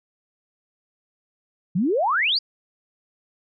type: exponential sweep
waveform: sine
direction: up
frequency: 160 to 4999 Hz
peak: -18 dBFS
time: 1.75-2.39 s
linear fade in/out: 10 ms
effects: none